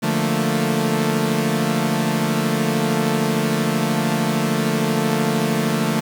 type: chord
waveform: sawtooth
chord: Bb major seventh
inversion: first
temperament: equal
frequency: 146.83 / 174.61 / 220 / 233.1 Hz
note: D3 / F3 / A3 / Bb3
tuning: 0 / 0 / 0 / 0 cents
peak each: -20 / -20 / -17 / -22 dBFS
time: 0.02-6.01 s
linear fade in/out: 20 ms
effects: 7-bit